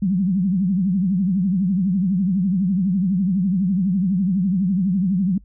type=tone with vibrato; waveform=sine; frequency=187.8 Hz; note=F#3; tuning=26 cents sharp; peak=-16 dBFS; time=0.02-5.38 s; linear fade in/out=5 ms; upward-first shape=triangle; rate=12 Hz; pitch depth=190 cents each way; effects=noise-tail reverb RT60 0.1 s tail -26 dB re dry + added 50 Hz sine -44 dBFS peak until 5.44 s